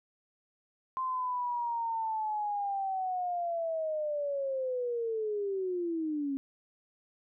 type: linear sweep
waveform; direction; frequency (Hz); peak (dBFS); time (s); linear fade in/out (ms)
sine; down; 1046.5 to 269.2; -30; 0.97-6.37; 0
effects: none